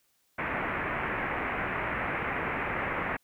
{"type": "low-pass noise", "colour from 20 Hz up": "white", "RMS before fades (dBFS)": -32, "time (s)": [0.38, 3.17], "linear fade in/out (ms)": 10, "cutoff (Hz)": 2300, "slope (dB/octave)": 48, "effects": ["white hiss -71 dBFS RMS until 3.23 s"]}